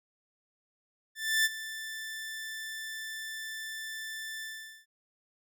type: tone with ADSR envelope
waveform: sawtooth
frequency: 1766 Hz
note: A6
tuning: 6 cents sharp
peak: -19 dBFS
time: 1.15-4.86 s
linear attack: 300 ms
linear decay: 31 ms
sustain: -15 dB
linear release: 440 ms
effects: none